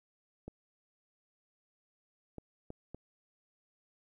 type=clicks; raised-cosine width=2 ms; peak=-30 dBFS; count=4; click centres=0.48 / 2.383 / 2.704 / 2.946 s; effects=12-bit